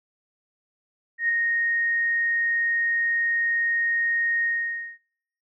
sine tone with ADSR envelope, 1861 Hz, A#6, 3 cents flat, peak -18 dBFS, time 1.18-4.98 s, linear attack 110 ms, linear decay 6 ms, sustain -3 dB, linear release 540 ms, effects noise-tail reverb RT60 0.8 s tail -24 dB re dry

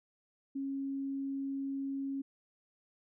sine tone, 273.6 Hz, C#4, 23 cents flat, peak -34 dBFS, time 0.55-2.22 s, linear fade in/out 10 ms, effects none

